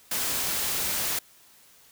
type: noise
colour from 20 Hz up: white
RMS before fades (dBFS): -28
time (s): 0.11-1.19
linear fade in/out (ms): 5
effects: white hiss -56 dBFS RMS until 1.91 s